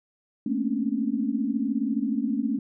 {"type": "tone cluster", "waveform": "sine", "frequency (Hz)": [217.1, 231.6, 264.1, 283.2], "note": ["A3", "A#3", "C4", "C#4"], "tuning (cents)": [-23, -11, 16, 37], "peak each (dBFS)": -29, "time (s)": [0.46, 2.59], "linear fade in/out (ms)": 5, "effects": []}